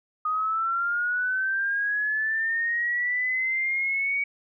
sine linear sweep, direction up, 1238 to 2259 Hz, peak -23 dBFS, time 0.25-4.24 s, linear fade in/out 5 ms, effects none

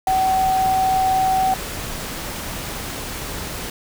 sine tone in noise, 758 Hz, F#5, 42 cents sharp, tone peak -15 dBFS, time 0.07-1.54 s, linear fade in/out 2 ms, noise pink, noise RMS -29 dBFS, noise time 0.07-3.7 s, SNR +11 dB, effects none

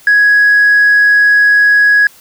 triangle tone with tanh clipping, 1667 Hz, G#6, 6 cents sharp, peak -5 dBFS, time 0.07-2.07 s, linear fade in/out 2 ms, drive 5 dB, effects white hiss -42 dBFS RMS until 2.2 s

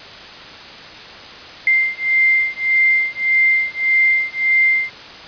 sine beating tone pair, 2093 / 2094.7 Hz, C7 / C7, 0 / +1 cents, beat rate 1.7 Hz, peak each -16 dBFS, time 1.67-4.9 s, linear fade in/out 2 ms, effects white hiss -35 dBFS RMS until 5.27 s + resampled to 11025 Hz

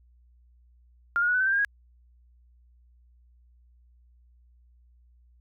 sine tone with pitch steps, 1400 / 1432.7 / 1466.2 / 1500.5 / 1535.6 / 1571.4 / 1608.2 / 1645.8 Hz, F6 / F6 / F#6 / F#6 / G6 / G6 / G6 / G#6, +4 / +44 / -16 / +24 / -36 / +4 / +44 / -16 cents, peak -21 dBFS, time 1.16-1.648 s, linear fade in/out 0 ms, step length 61 ms, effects added 60 Hz sine -56 dBFS peak until 5.4 s

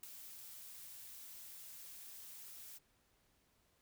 blue noise with ADSR envelope, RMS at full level -44 dBFS, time 0.03-2.79 s, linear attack 6 ms, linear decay 3 ms, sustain -9 dB, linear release 22 ms, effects pink hiss -75 dBFS RMS until 3.81 s

